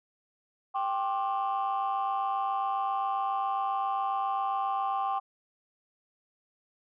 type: chord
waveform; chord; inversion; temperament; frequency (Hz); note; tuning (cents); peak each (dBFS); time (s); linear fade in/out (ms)
sine; G suspended fourth; none; equal with one note detuned; 784 / 1067.3 / 1174.7; G5 / C6 / D6; 0 / +34 / 0; -28 / -32 / -33; 0.74-5.2; 20
effects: tanh soft clip ceiling -22 dBFS